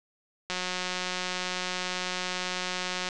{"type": "click train", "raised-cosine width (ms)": 0.2, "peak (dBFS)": -14, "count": 472, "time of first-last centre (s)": [0.5, 3.088], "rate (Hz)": 182, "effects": ["resampled to 22050 Hz"]}